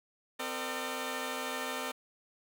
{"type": "tone cluster", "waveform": "10% pulse", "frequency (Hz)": [258.1, 455.5, 603], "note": ["C4", "A#4", "D5"], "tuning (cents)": [-23, -40, 46], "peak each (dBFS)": -31, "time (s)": [0.39, 1.92], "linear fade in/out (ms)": 10, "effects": []}